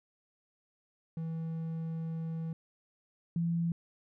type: tone pair in turn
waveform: triangle / sine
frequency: 162.8 / 168.6 Hz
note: E3 / E3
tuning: -21 / +39 cents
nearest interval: minor second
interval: 60 cents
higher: second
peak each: -32 / -28 dBFS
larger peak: second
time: 1.17-2.53 / 3.36-3.72 s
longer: first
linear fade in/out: 2 ms
effects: none